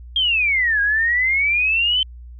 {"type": "exponential two-way sweep", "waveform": "sine", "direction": "down then up", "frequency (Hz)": [3259, 1622, 3094], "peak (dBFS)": -15, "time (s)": [0.16, 2.03], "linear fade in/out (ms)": 2, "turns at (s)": 0.81, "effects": ["added 60 Hz sine -35 dBFS peak until 2.39 s"]}